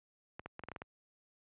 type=clicks; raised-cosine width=0.5 ms; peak=-28 dBFS; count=8; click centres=0.395 / 0.46 / 0.594 / 0.637 / 0.686 / 0.717 / 0.762 / 0.819 s; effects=high-pass 60 Hz 12 dB/octave + resampled to 8000 Hz